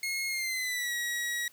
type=tone with pitch glide; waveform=sawtooth; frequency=2159 to 1912.4 Hz; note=C#7 to A#6; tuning=-46 to +44 cents; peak=-27 dBFS; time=0.03-1.48 s; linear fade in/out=2 ms; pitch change=-210 cents; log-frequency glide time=0.28-0.94 s; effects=white hiss -59 dBFS RMS until 1.52 s